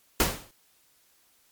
pink noise with exponential decay, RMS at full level -19 dBFS, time 0.2-0.51 s, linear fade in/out 1 ms, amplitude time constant 66 ms, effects white hiss -64 dBFS RMS until 1.51 s + MP3 96 kbps

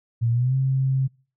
sine tone with pitch glide, 116.54 to 133.1 Hz, A#2 to C3, 0 to +30 cents, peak -18 dBFS, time 0.21-1.08 s, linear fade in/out 20 ms, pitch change +230 cents, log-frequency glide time 0.31-0.55 s, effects noise-tail reverb RT60 0.4 s tail -26 dB re dry

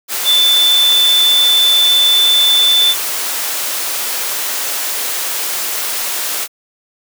sine tone in noise, 3520 Hz, A7, in tune, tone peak -8 dBFS, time 0.24-2.95 s, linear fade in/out 50 ms, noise white, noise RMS -19 dBFS, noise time 0.08-6.48 s, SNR +8 dB, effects high-pass 400 Hz 12 dB/octave

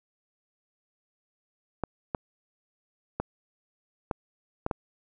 clicks, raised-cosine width 1 ms, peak -14 dBFS, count 6, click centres 1.837 / 2.148 / 3.2 / 4.112 / 4.664 / 4.712 s, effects none

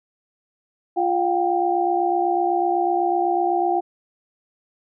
sine tone cluster, 349.7 / 714 / 782 Hz, F4 / F5 / G5, +2 / +38 / -4 cents, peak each -22 dBFS, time 0.96-3.81 s, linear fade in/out 20 ms, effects none

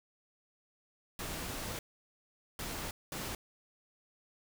pink noise bursts at uneven times, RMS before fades -40 dBFS, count 3, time 1.19-1.79 / 2.59-2.91 / 3.12-3.35 s, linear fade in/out 2 ms, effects none

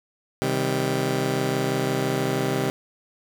15% pulse chord, C minor, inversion none, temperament just, 130.81 / 156.98 / 196.22 Hz, C3 / Eb3 / G3, 0 / +16 / +2 cents, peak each -19 / -22 / -23 dBFS, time 0.42-2.7 s, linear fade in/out 0 ms, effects none

